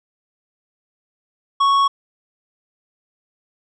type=tone with tanh clipping; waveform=triangle; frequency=1108.7 Hz; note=C#6; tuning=in tune; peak=-14 dBFS; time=1.6-1.88 s; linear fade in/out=10 ms; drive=13 dB; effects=none